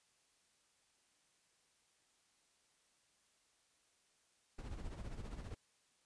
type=noise with tremolo; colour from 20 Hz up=brown; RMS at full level=-44 dBFS; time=4.58-5.55 s; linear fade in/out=10 ms; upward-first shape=sine; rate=15 Hz; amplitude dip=60%; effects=white hiss -75 dBFS RMS until 6.05 s + resampled to 22050 Hz